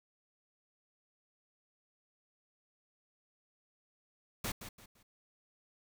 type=noise with echo; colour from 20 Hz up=pink; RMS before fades=-37 dBFS; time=4.44-4.52 s; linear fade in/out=5 ms; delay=170 ms; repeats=3; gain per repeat=-10 dB; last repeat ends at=5.03 s; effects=none